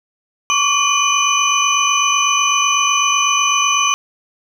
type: tone cluster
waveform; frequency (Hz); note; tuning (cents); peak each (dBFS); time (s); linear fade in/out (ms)
sine; 1111 / 1159 / 2438 / 2990 / 6080; C#6 / D6 / D#7 / F#7 / F#8; +4 / -23 / -36 / +17 / +46; -19; 0.5-3.94; 0
effects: 7-bit